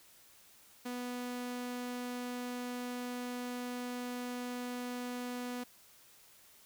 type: tone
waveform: sawtooth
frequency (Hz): 246.3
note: B3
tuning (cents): -5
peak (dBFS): -34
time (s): 0.85-5.64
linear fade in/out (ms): 10
effects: white hiss -61 dBFS RMS until 6.65 s